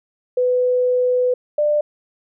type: tone pair in turn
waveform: sine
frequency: 499.1 / 595.2 Hz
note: B4 / D5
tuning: +18 / +23 cents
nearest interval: minor third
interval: 305 cents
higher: second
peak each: -14 dBFS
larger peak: neither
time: 0.37-1.34 / 1.58-1.81 s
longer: first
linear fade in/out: 5 ms
effects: none